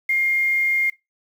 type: tone with quantisation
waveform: sine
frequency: 2123 Hz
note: C7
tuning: 25 cents sharp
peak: -17 dBFS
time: 0.09-0.9 s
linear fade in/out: 5 ms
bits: 7
effects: noise-tail reverb RT60 0.2 s tail -20 dB re dry